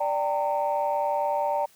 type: chord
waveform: sine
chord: G minor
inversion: second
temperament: equal with one note detuned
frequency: 587.3 / 784 / 914.2 Hz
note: D5 / G5 / Bb5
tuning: 0 / 0 / -34 cents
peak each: -26 / -28 / -26 dBFS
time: 0-1.66 s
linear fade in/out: 10 ms
effects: tanh soft clip ceiling -16 dBFS + white hiss -58 dBFS RMS until 1.75 s